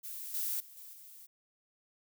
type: noise with level steps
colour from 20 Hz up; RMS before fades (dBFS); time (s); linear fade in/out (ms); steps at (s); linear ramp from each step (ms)
violet; -43 / -35 / -54 / -50 / -53; 0.03-1.27; 20; 0.34 / 0.6 / 0.77 / 0.93; 2
effects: none